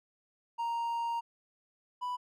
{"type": "tone pair in turn", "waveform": "triangle", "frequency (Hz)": [932.3, 989.5], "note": ["A#5", "B5"], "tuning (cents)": [0, 3], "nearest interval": "minor second", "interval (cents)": 103, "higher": "second", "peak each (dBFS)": [-29, -31], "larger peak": "first", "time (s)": [[0.58, 1.21], [2.01, 2.17]], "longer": "first", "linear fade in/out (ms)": 20, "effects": []}